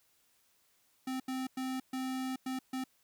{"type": "tone bursts at uneven times", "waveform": "square", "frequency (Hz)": 260.1, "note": "C4", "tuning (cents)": -10, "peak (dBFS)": -35, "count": 6, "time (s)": [[1.07, 1.2], [1.28, 1.47], [1.57, 1.8], [1.93, 2.36], [2.46, 2.59], [2.73, 2.84]], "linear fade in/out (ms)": 5, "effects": ["white hiss -71 dBFS RMS until 3.03 s"]}